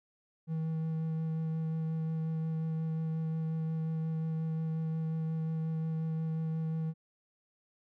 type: tone with vibrato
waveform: triangle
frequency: 160.3 Hz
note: E3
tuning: 48 cents flat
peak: -29 dBFS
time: 0.47-6.94 s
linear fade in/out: 50 ms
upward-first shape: sine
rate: 5.6 Hz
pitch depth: 10 cents each way
effects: none